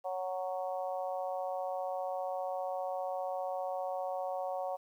harmonic tone, 185 Hz, F#3, in tune, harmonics 3 / 4 / 5 / 6, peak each -37 / -37 / -44 / -48 dBFS, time 0.04-4.77 s, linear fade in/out 20 ms, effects 11-bit

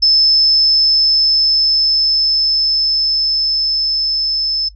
sine tone with level ramp, 5250 Hz, E8, 8 cents flat, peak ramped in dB -7 to -14 dBFS, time 0.02-4.69 s, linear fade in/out 10 ms, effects noise-tail reverb RT60 0.1 s tail -21 dB re dry + added 50 Hz sine -37 dBFS peak until 4.75 s

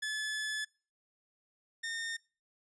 sawtooth tone pair in turn, 1724 / 1826.5 Hz, A6 / A#6, -36 / -36 cents, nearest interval minor second, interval 100 cents, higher second, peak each -30 / -32 dBFS, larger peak first, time 0.02-0.65 / 1.83-2.17 s, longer first, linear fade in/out 10 ms, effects noise-tail reverb RT60 0.4 s tail -26 dB re dry + resampled to 22050 Hz

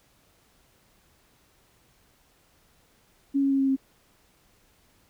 sine tone with pitch steps, 277.2 / 274.8 / 272.4 / 270.1 / 267.8 Hz, C#4 / C#4 / C#4 / C#4 / C4, 0 / -15 / -30 / -45 / +40 cents, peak -20 dBFS, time 3.34-3.765 s, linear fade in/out 20 ms, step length 85 ms, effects pink hiss -63 dBFS RMS until 5.09 s

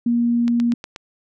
sine tone, 236.9 Hz, A#3, 28 cents sharp, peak -15 dBFS, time 0.06-0.74 s, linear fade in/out 5 ms
click train, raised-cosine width 0.2 ms, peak -15 dBFS, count 5, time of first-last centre 0.48-0.961 s, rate 8.31 Hz
effects none

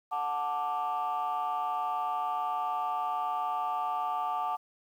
sine chord, D major, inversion first, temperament equal with one note detuned, 733.2 / 880 / 1174.7 Hz, F#5 / A5 / D6, -16 / 0 / 0 cents, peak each -32 dBFS, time 0.11-4.57 s, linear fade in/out 20 ms, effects tanh soft clip ceiling -24 dBFS + 10-bit

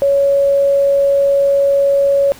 sine tone, 558 Hz, C#5, 11 cents sharp, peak -9 dBFS, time 0.02-2.32 s, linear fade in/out 0 ms, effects pink hiss -39 dBFS RMS until 2.39 s

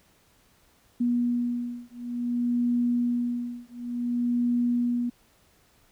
sine beating tone pair, 241.1 / 241.66 Hz, B3 / B3, -41 / -37 cents, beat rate 0.56 Hz, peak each -27 dBFS, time 1-5.1 s, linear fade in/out 10 ms, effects pink hiss -62 dBFS RMS until 5.91 s

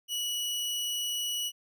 sawtooth tone, 2934 Hz, F#7, 15 cents flat, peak -27 dBFS, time 0.08-1.52 s, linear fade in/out 50 ms, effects none

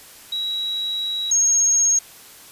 sine tone pair in turn, 3873 / 6529 Hz, B7 / G#8, -35 / -30 cents, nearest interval major sixth, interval 905 cents, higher second, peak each -22 / -14 dBFS, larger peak second, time 0.32-1.31 / 1.31-1.99 s, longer first, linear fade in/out 5 ms, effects white hiss -44 dBFS RMS until 2.51 s + resampled to 32000 Hz

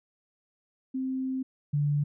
sine tone pair in turn, 261.6 / 145.76 Hz, C4 / D3, 0 / -13 cents, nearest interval minor seventh, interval 1013 cents, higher first, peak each -28 / -23 dBFS, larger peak second, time 0.94-1.43 / 1.73-2.04 s, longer first, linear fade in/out 10 ms, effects none

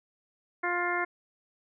harmonic tone, 351.8 Hz, F4, 13 cents sharp, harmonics 1 / 2 / 3 / 4 / 5 / 6, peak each -34 / -34 / -34 / -34 / -34 / -34 dBFS, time 0.63-1.05 s, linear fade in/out 10 ms, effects none

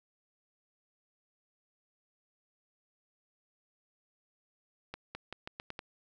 accelerating click train, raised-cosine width 0.3 ms, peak -24 dBFS, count 7, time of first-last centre 4.94-5.791 s, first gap 210 ms, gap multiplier 0.84, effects none

